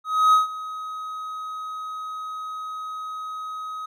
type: tone with ADSR envelope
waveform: triangle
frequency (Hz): 1265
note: D#6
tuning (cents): +28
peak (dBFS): -10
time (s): 0.04-3.86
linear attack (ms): 290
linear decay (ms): 140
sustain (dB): -18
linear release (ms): 7
effects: none